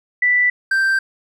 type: tone pair in turn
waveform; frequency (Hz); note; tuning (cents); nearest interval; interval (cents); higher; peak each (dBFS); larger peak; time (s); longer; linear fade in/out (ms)
sine / triangle; 1975.5 / 1568; B6 / G6; 0 / 0; major third; 400; first; -12; neither; 0.22-0.5 / 0.71-0.99; neither; 5
effects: none